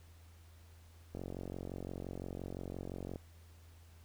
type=click train; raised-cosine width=2 ms; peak=-29 dBFS; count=93; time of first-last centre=1.15-3.159 s; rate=45.8 Hz; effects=added 83 Hz sine -56 dBFS peak until 4.04 s + pink hiss -66 dBFS RMS until 4.04 s